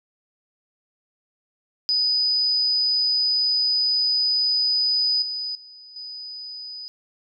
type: tone with level steps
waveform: sine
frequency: 4981 Hz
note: D#8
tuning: 1 cent sharp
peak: -18 / -26 / -42 / -33 dBFS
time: 1.89-6.88 s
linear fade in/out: 0 ms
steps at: 5.22 / 5.55 / 5.96 s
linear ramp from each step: 2 ms
effects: none